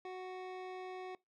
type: tone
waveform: 25% pulse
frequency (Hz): 370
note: F#4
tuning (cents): 0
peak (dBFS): -39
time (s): 0.05-1.15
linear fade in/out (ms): 2
effects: noise-tail reverb RT60 0.2 s tail -23 dB re dry + low-pass 3000 Hz 12 dB/octave